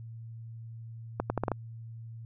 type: accelerating click train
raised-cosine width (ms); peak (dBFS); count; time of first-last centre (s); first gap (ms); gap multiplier
1; -14; 6; 1.2-1.517; 100; 0.77
effects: added 114 Hz sine -41 dBFS peak until 2.25 s